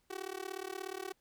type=tone with amplitude modulation; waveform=sawtooth; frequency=378.4 Hz; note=F#4; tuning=39 cents sharp; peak=-32 dBFS; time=0.1-1.13 s; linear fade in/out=10 ms; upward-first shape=sine; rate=36.8 Hz; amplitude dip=100%; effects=pink hiss -75 dBFS RMS until 1.2 s